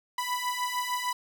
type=beating tone pair; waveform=sawtooth; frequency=987.8 / 994.4 Hz; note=B5 / B5; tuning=0 / +12 cents; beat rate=6.6 Hz; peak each=-28 / -28 dBFS; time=0.18-1.13 s; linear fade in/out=5 ms; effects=none